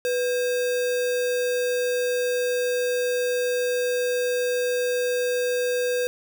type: tone with sample-and-hold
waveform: sine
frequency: 493.7 Hz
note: B4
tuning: 1 cent flat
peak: -21 dBFS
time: 0.05-6.07 s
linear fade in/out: 0 ms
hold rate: 2100 Hz
effects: none